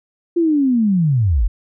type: linear sweep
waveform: sine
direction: down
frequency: 349.2 to 38.89 Hz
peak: -12 dBFS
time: 0.36-1.48 s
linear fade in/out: 10 ms
effects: none